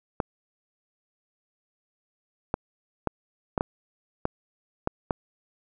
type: clicks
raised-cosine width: 1 ms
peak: -10 dBFS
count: 8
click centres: 0.202 / 2.541 / 3.073 / 3.578 / 3.609 / 4.254 / 4.874 / 5.108 s
effects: none